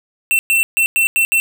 square tone bursts at uneven times, 2696 Hz, E7, 38 cents sharp, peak -12 dBFS, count 6, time 0.31-0.39 / 0.5-0.63 / 0.77-0.86 / 0.96-1.07 / 1.16-1.25 / 1.32-1.4 s, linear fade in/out 0 ms, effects none

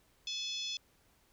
harmonic tone, 860 Hz, A5, 40 cents flat, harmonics 3 / 4 / 5 / 6 / 7 / 8, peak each -46 / -38 / -49 / -43 / -47 / -54 dBFS, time 0.27-0.77 s, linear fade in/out 2 ms, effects pink hiss -69 dBFS RMS until 1.32 s

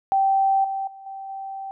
sine tone with level steps, 778 Hz, G5, 13 cents flat, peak -16 / -24 / -39 / -32 / -30 dBFS, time 0.12-1.71 s, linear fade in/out 0 ms, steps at 0.64 / 0.87 / 1.06 / 1.29 s, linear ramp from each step 5 ms, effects none

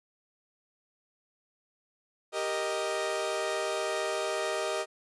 sawtooth chord, Eb major, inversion first, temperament equal, 392 / 466.2 / 622.3 Hz, G4 / Bb4 / Eb5, 0 / 0 / 0 cents, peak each -31 / -32 / -28 dBFS, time 2.32-4.86 s, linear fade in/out 50 ms, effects resampled to 24000 Hz

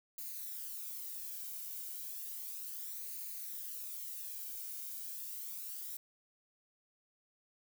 violet noise with flanger, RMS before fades -44 dBFS, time 0.18-5.97 s, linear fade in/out 2 ms, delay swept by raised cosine 0.44 to 1.36 ms, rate 0.33 Hz, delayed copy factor +0.5, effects none

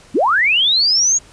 sine linear sweep, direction up, 183.2 to 6760 Hz, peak -11 dBFS, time 0.14-1.19 s, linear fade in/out 20 ms, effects pink hiss -45 dBFS RMS until 1.32 s + resampled to 22050 Hz

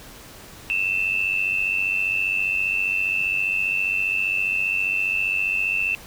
sine tone pair together, 2606 / 2701 Hz, E7 / E7, -20 / +42 cents, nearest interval minor second, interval 62 cents, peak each -23 dBFS, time 0.7-5.95 s, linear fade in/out 0 ms, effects pink hiss -43 dBFS RMS until 6.06 s

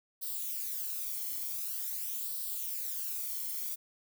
violet noise with flanger, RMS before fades -37 dBFS, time 0.21-3.76 s, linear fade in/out 20 ms, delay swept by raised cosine 0.22 to 0.94 ms, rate 0.46 Hz, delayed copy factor +0.6, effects none

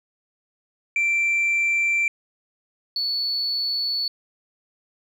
sine tone pair in turn, 2349 / 4437 Hz, D7 / C#8, 0 / +1 cents, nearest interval major seventh, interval 1101 cents, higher second, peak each -16 / -21 dBFS, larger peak first, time 0.96-2.08 / 2.96-4.08 s, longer neither, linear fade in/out 2 ms, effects tanh soft clip ceiling -17 dBFS

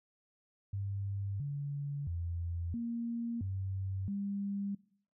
sine tone with pitch steps, 99.2 / 142.6 / 85.4 / 233.7 / 95.9 / 199.9 Hz, G2 / C#3 / F2 / A#3 / G2 / G3, +21 / +49 / -38 / +5 / -37 / +34 cents, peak -34 dBFS, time 0.73-4.75 s, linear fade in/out 5 ms, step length 670 ms, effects noise-tail reverb RT60 0.6 s tail -21 dB re dry

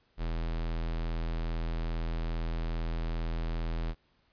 square tone, 41.2 Hz, E1, in tune, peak -31 dBFS, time 0.17-3.95 s, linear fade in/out 50 ms, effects pink hiss -70 dBFS RMS until 4.32 s + resampled to 11025 Hz

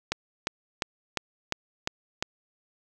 click train, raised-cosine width 0.2 ms, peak -9 dBFS, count 7, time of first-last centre 0.12-2.225 s, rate 2.85 Hz, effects none

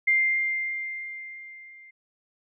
sine tone with level ramp, 2101 Hz, C7, 7 cents sharp, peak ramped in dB -17 to -47 dBFS, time 0.07-1.91 s, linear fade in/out 10 ms, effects none

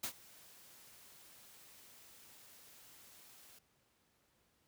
white noise with ADSR envelope, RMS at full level -38 dBFS, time 0.03-3.59 s, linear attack 9 ms, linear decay 82 ms, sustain -22 dB, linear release 7 ms, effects pink hiss -75 dBFS RMS until 4.67 s + high-pass 60 Hz 12 dB/octave

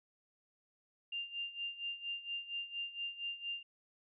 sine tone with tremolo, 2794 Hz, F7, in tune, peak -36 dBFS, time 1.12-3.63 s, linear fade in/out 5 ms, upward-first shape sine, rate 4.3 Hz, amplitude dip 80%, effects none

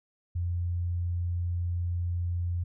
sine tone, 87.31 Hz, F2, in tune, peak -27 dBFS, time 0.35-2.64 s, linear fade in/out 10 ms, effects none

